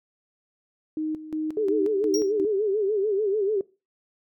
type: tone with tremolo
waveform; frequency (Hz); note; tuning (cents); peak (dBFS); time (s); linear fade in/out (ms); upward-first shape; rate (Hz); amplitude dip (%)
sine; 311.1; D#4; 0; -25; 0.97-2.45; 2; square; 2.8; 75
type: tone with vibrato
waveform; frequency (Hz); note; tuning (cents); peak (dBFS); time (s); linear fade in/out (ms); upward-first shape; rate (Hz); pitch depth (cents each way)
sine; 410; G#4; -22; -21; 1.57-3.61; 2; sine; 6.8; 120
type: tone with exponential decay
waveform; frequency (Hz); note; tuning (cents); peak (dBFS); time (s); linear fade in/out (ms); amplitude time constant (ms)
square; 5620; F8; +10; -24; 2.14-2.32; 2; 37
effects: noise-tail reverb RT60 0.3 s tail -21 dB re dry